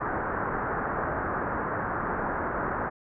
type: low-pass noise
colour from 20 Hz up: white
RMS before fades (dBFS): -30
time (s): 0-2.9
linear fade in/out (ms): 20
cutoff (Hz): 1600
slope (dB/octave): 48
effects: none